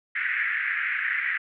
white band-pass noise, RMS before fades -27 dBFS, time 0.15-1.38 s, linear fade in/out 10 ms, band 1600 to 2100 Hz, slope 48 dB/octave, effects none

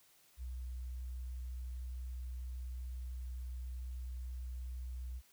sine tone, 62.3 Hz, B1, 16 cents sharp, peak -40 dBFS, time 0.37-5.22 s, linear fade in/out 50 ms, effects white hiss -67 dBFS RMS until 5.32 s

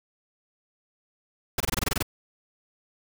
pink noise bursts, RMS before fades -25 dBFS, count 10, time 1.58-2.027 s, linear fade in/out 5 ms, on 24 ms, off 23 ms, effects none

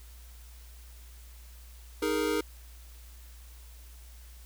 square chord, D# suspended fourth, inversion none, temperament equal, 311.1 / 415.3 / 466.2 Hz, D#4 / G#4 / A#4, 0 / 0 / 0 cents, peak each -32 dBFS, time 2.02-2.41 s, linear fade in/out 5 ms, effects added 59 Hz sine -47 dBFS peak until 4.45 s + white hiss -57 dBFS RMS until 4.45 s

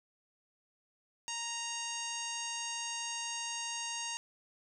harmonic tone, 932.3 Hz, A#5, in tune, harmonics 1 / 2 / 3 / 4 / 5 / 6 / 7 / 8 / 9 / 10, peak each -44 / -48 / -42 / -49 / -47 / -49 / -41 / -53 / -49 / -55 dBFS, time 1.28-4.17 s, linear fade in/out 0 ms, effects none

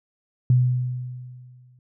sine tone with exponential decay, 125.2 Hz, B2, 24 cents sharp, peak -12 dBFS, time 0.5-1.79 s, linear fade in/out 2 ms, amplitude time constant 280 ms, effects none

